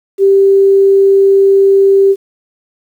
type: tone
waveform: sine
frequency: 392 Hz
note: G4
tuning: in tune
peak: -4 dBFS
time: 0.18-2.16 s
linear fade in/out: 50 ms
effects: 7-bit